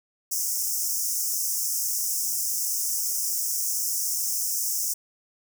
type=high-pass noise; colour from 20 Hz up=pink; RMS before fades=-27 dBFS; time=0.31-4.94 s; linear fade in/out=10 ms; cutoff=5300 Hz; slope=96 dB/octave; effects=none